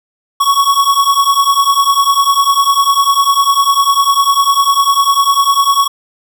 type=beating tone pair; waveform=square; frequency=1108.7 / 1118.7 Hz; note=C#6 / C#6; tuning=0 / +15 cents; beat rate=10 Hz; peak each=-12 dBFS; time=0.4-5.88 s; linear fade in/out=10 ms; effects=none